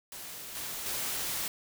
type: noise with level steps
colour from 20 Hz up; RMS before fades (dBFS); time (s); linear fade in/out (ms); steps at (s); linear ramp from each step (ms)
white; -43 / -38 / -34; 0.12-1.48; 2; 0.55 / 0.86; 2
effects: none